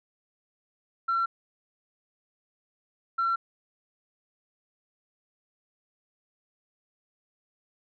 sine tone pair in turn, 1356 / 1356 Hz, E6 / E6, +49 / +49 cents, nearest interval unison, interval 0 cents, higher neither, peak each -22 dBFS, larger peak neither, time 1.08-1.26 / 3.18-3.36 s, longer neither, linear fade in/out 10 ms, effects tanh soft clip ceiling -20 dBFS

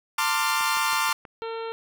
sawtooth chord, D minor seventh, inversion second, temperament equal with one note detuned, 895.4 / 1046.5 / 1174.7 / 1396.9 Hz, A5 / C6 / D6 / F6, +30 / 0 / 0 / 0 cents, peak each -24 dBFS, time 0.18-1.13 s, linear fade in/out 5 ms
click train, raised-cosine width 0.5 ms, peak -26 dBFS, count 5, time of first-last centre 0.61-1.252 s, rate 6.23 Hz
harmonic tone, 453.6 Hz, A#4, 47 cents flat, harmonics 1 / 2 / 3 / 4 / 5 / 6 / 7 / 8 / 9, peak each -31 / -37 / -39 / -50 / -48 / -47 / -48 / -53 / -49 dBFS, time 1.42-1.72 s, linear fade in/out 0 ms
effects none

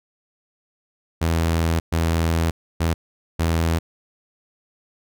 sawtooth tone bursts at uneven times, 82.41 Hz, E2, in tune, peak -14 dBFS, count 4, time 1.21-1.8 / 1.92-2.51 / 2.8-2.94 / 3.39-3.79 s, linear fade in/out 10 ms, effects none

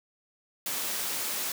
white high-pass noise, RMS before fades -32 dBFS, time 0.66-1.52 s, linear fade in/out 2 ms, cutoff 170 Hz, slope 12 dB/octave, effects none

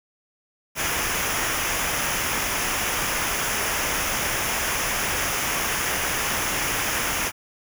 pink noise with comb filter, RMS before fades -25 dBFS, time 0.75-7.32 s, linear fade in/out 50 ms, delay 0.24 ms, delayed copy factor -0.65, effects none

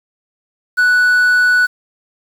triangle tone with quantisation, 1480 Hz, F#6, in tune, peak -7 dBFS, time 0.77-1.67 s, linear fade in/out 20 ms, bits 6, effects none

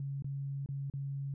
sine tone with dropouts, 138.59 Hz, C#3, in tune, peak -35 dBFS, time 0-1.34 s, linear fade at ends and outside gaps 2 ms, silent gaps 0.223-0.244 / 0.661-0.688 / 0.9-0.937 s, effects none

